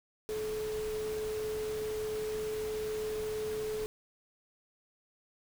sine tone in noise, 430.6 Hz, A4, 37 cents flat, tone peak -33 dBFS, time 0.29-3.86 s, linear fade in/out 0 ms, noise pink, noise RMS -45 dBFS, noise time 0.29-3.86 s, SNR +9 dB, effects none

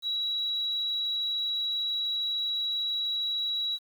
sine tone, 3891 Hz, B7, 27 cents flat, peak -27 dBFS, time 0.02-3.79 s, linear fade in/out 50 ms, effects 9-bit

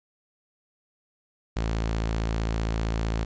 sawtooth tone, 55.4 Hz, A1, 13 cents sharp, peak -21 dBFS, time 1.56-3.25 s, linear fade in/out 10 ms, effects resampled to 16000 Hz + 10-bit

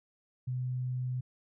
sine tone, 126.5 Hz, B2, 42 cents sharp, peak -31 dBFS, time 0.47-1.21 s, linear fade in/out 10 ms, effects none

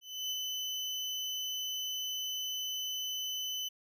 35% pulse tone with ADSR envelope, 3018 Hz, F#7, 34 cents sharp, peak -31 dBFS, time 0.01-3.69 s, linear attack 300 ms, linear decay 31 ms, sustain -2 dB, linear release 13 ms, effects none

